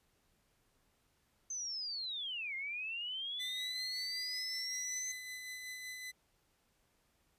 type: linear two-way sweep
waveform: sine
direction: down then up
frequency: 6272 to 2093 to 6272 Hz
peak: -38 dBFS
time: 1.5-5.12 s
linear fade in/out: 5 ms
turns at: 2.55 s
type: tone with tremolo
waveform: sawtooth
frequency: 2011 Hz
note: B6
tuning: 31 cents sharp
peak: -39 dBFS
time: 3.39-6.12 s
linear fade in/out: 20 ms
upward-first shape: sine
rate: 5.3 Hz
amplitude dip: 30%
effects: pink hiss -75 dBFS RMS until 7.38 s + resampled to 32000 Hz